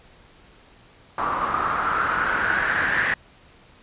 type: noise with low-pass filter sweep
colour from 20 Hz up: white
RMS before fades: -23 dBFS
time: 1.18-3.14 s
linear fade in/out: 2 ms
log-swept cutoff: 1100 to 1800 Hz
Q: 6.4
effects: pink hiss -52 dBFS RMS until 3.82 s + resampled to 8000 Hz